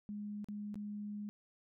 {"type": "tone with dropouts", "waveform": "sine", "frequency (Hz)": 207.3, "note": "G#3", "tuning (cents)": -3, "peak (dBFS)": -40, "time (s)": [0.09, 1.29], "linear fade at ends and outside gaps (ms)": 0, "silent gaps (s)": [[0.444, 0.486], [0.743, 0.756]], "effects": []}